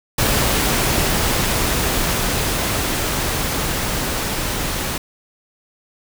pink noise with level ramp, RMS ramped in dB -17 to -23 dBFS, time 0.18-4.98 s, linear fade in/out 5 ms, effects none

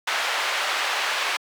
white band-pass noise, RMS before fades -25 dBFS, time 0.07-1.37 s, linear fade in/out 5 ms, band 620 to 2700 Hz, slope 12 dB/octave, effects high-pass 400 Hz 12 dB/octave

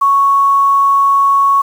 sine tone with quantisation, 1108.7 Hz, C#6, in tune, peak -7 dBFS, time 0.01-1.62 s, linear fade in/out 10 ms, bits 6, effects none

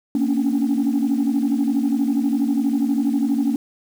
sine tone cluster, 230.1 / 274.6 / 286.9 Hz, A#3 / C#4 / D4, -22 / -16 / -40 cents, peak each -20 dBFS, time 0.15-3.56 s, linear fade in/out 2 ms, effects tanh soft clip ceiling -12 dBFS + 7-bit

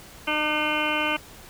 harmonic tone with a mistuned harmonic, 303.7 Hz, D#4, 42 cents flat, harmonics 1 / 2 / 3 / 4 / 5 / 7 / 8 / 9 / 10, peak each -31 / -31 / -31 / -31 / -31 / -31 / -31 / -31 / -31 dBFS, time 0.27-1.17 s, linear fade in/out 10 ms, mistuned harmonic 4, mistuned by -18 cents, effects pink hiss -46 dBFS RMS until 1.49 s

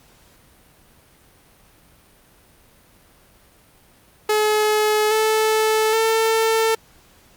sawtooth tone with pitch steps, 426.3 / 436.5 / 447 Hz, G#4 / A4 / A4, +45 / -14 / +27 cents, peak -12 dBFS, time 4.29-6.75 s, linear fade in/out 5 ms, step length 820 ms, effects pink hiss -53 dBFS RMS until 7.36 s + Opus 48 kbps

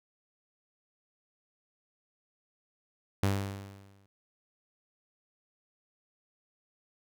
sawtooth tone with exponential decay, 98.7 Hz, G2, 12 cents sharp, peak -20 dBFS, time 3.23-4.06 s, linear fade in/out 0 ms, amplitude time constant 180 ms, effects none

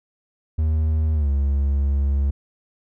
triangle tone with pitch glide, 78.2 to 69.67 Hz, D#2 to C#2, +9 to +9 cents, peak -15 dBFS, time 0.58-2.31 s, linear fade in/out 10 ms, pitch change -200 cents, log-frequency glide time 1.14-1.29 s, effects none

